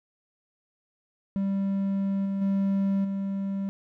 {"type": "tone with level steps", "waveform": "triangle", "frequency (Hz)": 196, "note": "G3", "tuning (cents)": 0, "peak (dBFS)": [-22, -24, -20, -25], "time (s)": [1.36, 3.69], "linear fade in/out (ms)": 0, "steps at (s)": [2.25, 2.41, 3.04], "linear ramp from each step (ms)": 10, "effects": []}